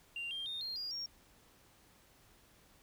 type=tone with pitch steps; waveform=sine; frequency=2779 / 3192 / 3667 / 4212 / 4839 / 5558 Hz; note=F7 / G7 / A#7 / C8 / D#8 / F8; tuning=-9 / +31 / -29 / +11 / -49 / -9 cents; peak=-37 dBFS; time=0.16-1.06 s; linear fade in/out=2 ms; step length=150 ms; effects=tanh soft clip ceiling -35 dBFS + pink hiss -65 dBFS RMS until 2.82 s